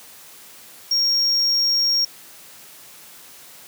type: tone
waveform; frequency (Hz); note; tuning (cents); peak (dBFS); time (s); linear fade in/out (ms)
triangle; 5570; F8; -5; -15; 0.91-2.05; 5
effects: white hiss -44 dBFS RMS until 3.67 s + high-pass 100 Hz 12 dB/octave